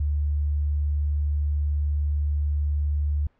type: tone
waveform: sine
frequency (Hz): 73.42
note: D2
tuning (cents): 0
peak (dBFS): -21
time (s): 0-3.27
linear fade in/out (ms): 5
effects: pink hiss -66 dBFS RMS until 3.39 s + low-pass 2000 Hz 12 dB/octave